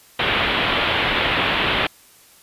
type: low-pass noise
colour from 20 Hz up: white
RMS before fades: -20 dBFS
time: 0.19-1.87 s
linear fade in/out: 5 ms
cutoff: 3500 Hz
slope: 48 dB/octave
effects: white hiss -50 dBFS RMS until 2.42 s + resampled to 32000 Hz